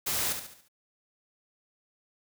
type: noise with echo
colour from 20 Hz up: white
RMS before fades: -30 dBFS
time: 0.06-0.33 s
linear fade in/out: 10 ms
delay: 71 ms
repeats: 5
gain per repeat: -7 dB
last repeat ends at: 0.685 s
effects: none